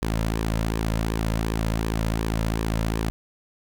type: tone with flanger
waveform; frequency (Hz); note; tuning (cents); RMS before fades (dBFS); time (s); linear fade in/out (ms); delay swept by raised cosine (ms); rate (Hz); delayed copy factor
sawtooth; 55; A1; 0; -25; 0.02-3.1; 0; 1.4 to 2.7; 2.7; -0.5
effects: none